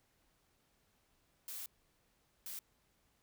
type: noise bursts at uneven times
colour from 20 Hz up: blue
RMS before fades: -45 dBFS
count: 2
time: 1.48-1.66 / 2.46-2.59 s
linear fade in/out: 2 ms
effects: pink hiss -75 dBFS RMS until 3.22 s